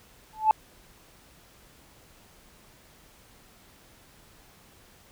sine tone with exponential growth, 869 Hz, A5, 22 cents flat, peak -11 dBFS, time 0.33-0.51 s, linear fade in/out 1 ms, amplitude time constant 37 ms, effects tanh soft clip ceiling -11 dBFS + pink hiss -56 dBFS RMS until 5.11 s

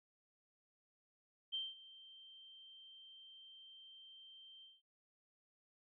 sine tone with ADSR envelope, 3136 Hz, G7, in tune, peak -37 dBFS, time 1.52-4.82 s, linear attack 23 ms, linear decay 200 ms, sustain -19 dB, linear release 190 ms, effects none

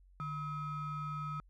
triangle ring-modulated tone, 565 Hz, C#5, 33 cents sharp, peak -32 dBFS, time 0.2-1.4 s, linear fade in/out 0 ms, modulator 715 Hz, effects added 46 Hz sine -59 dBFS peak until 1.49 s

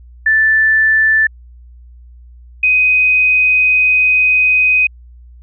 sine tone pair in turn, 1760 / 2507 Hz, A6 / D#7, 0 / +12 cents, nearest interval tritone, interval 612 cents, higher second, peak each -8 dBFS, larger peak neither, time 0.26-1.27 / 2.63-4.87 s, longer second, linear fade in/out 5 ms, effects added 60 Hz sine -36 dBFS peak until 5.42 s

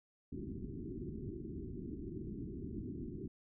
white low-pass noise, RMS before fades -44 dBFS, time 0.32-3.28 s, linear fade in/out 5 ms, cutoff 390 Hz, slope 96 dB/octave, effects none

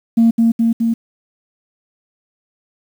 sine tone with echo, 229.3 Hz, A#3, 28 cents flat, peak -6 dBFS, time 0.17-0.31 s, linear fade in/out 10 ms, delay 210 ms, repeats 3, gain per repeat -2 dB, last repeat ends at 0.94 s, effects tanh soft clip ceiling -5 dBFS + 7-bit

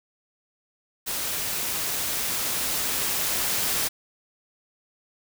white noise with level ramp, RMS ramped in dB -29 to -25 dBFS, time 1.06-3.89 s, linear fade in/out 20 ms, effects none

